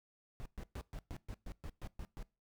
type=noise bursts; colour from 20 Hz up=brown; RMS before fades=-44 dBFS; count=11; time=0.4-2.227 s; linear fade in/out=0 ms; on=57 ms; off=120 ms; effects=noise-tail reverb RT60 0.3 s tail -22 dB re dry